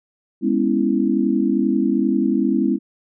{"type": "chord", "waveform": "sine", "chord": "C# minor seventh", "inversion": "second", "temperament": "equal with one note detuned", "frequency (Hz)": [204.7, 246.9, 277.2, 329.6], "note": ["G#3", "B3", "C#4", "E4"], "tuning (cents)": [-25, 0, 0, 0], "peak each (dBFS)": -21, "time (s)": [0.41, 2.79], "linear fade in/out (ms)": 50, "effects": []}